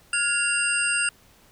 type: tone cluster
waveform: sine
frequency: 1421 / 1671 / 2768 / 4898 / 8500 Hz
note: F6 / G#6 / F7 / D#8 / C9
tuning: +30 / +10 / -16 / -28 / +26 cents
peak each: -26 / -34 / -25 / -34 / -26 dBFS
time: 0.13-1.09 s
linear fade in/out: 2 ms
effects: pink hiss -56 dBFS RMS until 1.51 s